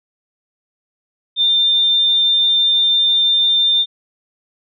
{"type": "tone", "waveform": "sine", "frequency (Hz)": 3597, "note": "A7", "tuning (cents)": 37, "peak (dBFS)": -11, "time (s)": [1.36, 3.86], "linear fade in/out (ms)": 50, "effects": []}